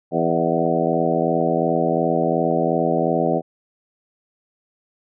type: harmonic tone with a mistuned harmonic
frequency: 82.8 Hz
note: E2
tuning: 8 cents sharp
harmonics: 2 / 3 / 4 / 5 / 6 / 7 / 8 / 9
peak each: -25 / -25 / -25 / -25 / -25 / -25 / -25 / -25 dBFS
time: 0.11-3.42 s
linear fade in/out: 50 ms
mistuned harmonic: 7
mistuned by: +43 cents
effects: none